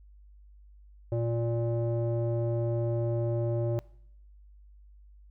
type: tone with low-pass filter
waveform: square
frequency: 116.9 Hz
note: A#2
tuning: 5 cents sharp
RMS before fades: -29 dBFS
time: 1.12-3.79 s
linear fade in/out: 0 ms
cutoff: 520 Hz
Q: 5.1
effects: noise-tail reverb RT60 0.7 s tail -22 dB re dry + added 50 Hz sine -51 dBFS peak until 5.3 s